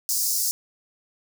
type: high-pass noise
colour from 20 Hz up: pink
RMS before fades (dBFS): -24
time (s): 0.09-0.51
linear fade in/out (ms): 0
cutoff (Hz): 5000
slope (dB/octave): 48
effects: none